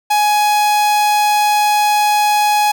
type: tone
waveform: 45% pulse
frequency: 837 Hz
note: G#5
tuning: 13 cents sharp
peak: -11 dBFS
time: 0.1-2.72 s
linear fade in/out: 10 ms
effects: none